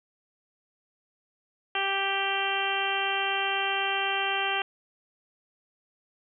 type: harmonic tone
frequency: 392 Hz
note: G4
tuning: in tune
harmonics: 1 / 2 / 3 / 4 / 5 / 6 / 7 / 8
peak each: -36 / -31 / -35 / -33 / -36 / -36 / -32 / -33 dBFS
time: 1.75-4.62 s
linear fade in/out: 2 ms
effects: none